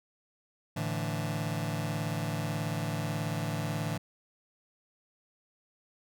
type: chord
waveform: sawtooth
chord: A suspended fourth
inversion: none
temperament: just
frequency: 110 / 146.67 / 165 Hz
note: A2 / D3 / E3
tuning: 0 / -2 / +2 cents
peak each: -31 dBFS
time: 0.76-3.98 s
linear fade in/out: 10 ms
effects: none